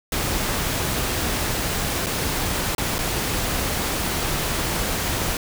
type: noise with dropouts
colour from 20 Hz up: pink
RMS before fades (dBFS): -24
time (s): 0.12-5.37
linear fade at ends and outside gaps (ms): 2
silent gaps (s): 2.062-2.067 / 2.75-2.781 / 2.983-2.988
effects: none